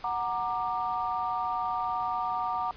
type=chord; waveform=sine; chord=Gb augmented; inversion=none; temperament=equal with one note detuned; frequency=740 / 932.3 / 1188.3 Hz; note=Gb5 / Bb5 / D6; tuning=0 / 0 / +20 cents; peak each=-32 dBFS; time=0.04-2.71 s; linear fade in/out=2 ms; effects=pink hiss -50 dBFS RMS until 2.76 s + resampled to 11025 Hz